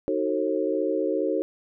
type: chord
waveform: sine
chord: D# diminished seventh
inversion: none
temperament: just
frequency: 311.1 / 373.4 / 448 / 537.6 Hz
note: D#4 / F#4 / A4 / C5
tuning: 0 / +16 / +31 / +47 cents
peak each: -28 dBFS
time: 0.08-1.42 s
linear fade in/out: 0 ms
effects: none